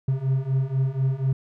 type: beating tone pair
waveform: triangle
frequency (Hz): 130.9 / 135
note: C3 / C#3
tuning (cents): +1 / -45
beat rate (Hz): 4.1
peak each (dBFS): -23 / -21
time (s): 0.08-1.33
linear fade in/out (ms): 5
effects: none